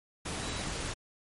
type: tone in noise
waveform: sine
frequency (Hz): 3913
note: B7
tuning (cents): -17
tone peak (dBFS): -45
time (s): 0.42-0.63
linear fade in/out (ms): 10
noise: pink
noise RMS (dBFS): -36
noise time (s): 0.25-0.94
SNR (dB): -12
effects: MP3 48 kbps